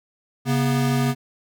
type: tone pair together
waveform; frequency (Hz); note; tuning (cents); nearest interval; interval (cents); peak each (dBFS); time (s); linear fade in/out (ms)
square; 136.15 / 242.6; C#3 / B3; -31 / -31; minor seventh; 1000; -21 / -23; 0.45-1.15; 50
effects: none